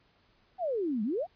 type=exponential two-way sweep; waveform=sine; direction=down then up; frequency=784 to 200 to 784 Hz; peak=-28 dBFS; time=0.58-1.27 s; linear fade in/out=50 ms; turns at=1.03 s; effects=pink hiss -67 dBFS RMS until 1.35 s + resampled to 11025 Hz